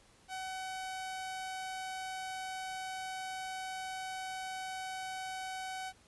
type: tone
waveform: sawtooth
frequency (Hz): 754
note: F#5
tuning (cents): +32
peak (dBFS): -35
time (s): 0.28-5.93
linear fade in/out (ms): 50
effects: pink hiss -64 dBFS RMS until 6.07 s + resampled to 24000 Hz